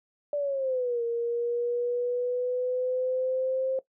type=exponential two-way sweep; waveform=sine; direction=down then up; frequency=587.3 to 466.2 to 528 Hz; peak=-25 dBFS; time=0.33-3.79 s; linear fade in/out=2 ms; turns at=1.03 s; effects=noise-tail reverb RT60 0.1 s tail -17 dB re dry